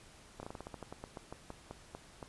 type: slowing click train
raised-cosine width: 1 ms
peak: -29 dBFS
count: 17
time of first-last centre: 0.4-2.228 s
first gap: 30 ms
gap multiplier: 1.16
effects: pink hiss -58 dBFS RMS until 2.28 s + resampled to 24000 Hz